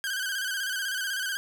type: tone with vibrato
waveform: sawtooth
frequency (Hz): 1559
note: G6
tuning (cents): -10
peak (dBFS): -25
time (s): 0.04-1.37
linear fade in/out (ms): 0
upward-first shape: square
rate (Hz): 16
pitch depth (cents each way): 57
effects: none